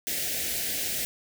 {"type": "band-stop noise", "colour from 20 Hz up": "white", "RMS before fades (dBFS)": -30, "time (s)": [0.07, 1.05], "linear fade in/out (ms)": 0, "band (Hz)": [730, 1600], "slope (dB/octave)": 48, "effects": []}